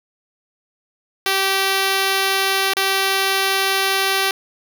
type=tone with dropouts; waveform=5% pulse; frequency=387.5 Hz; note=G4; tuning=20 cents flat; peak=-5 dBFS; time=1.26-4.31 s; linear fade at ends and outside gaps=1 ms; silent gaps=2.735-2.768 s; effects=none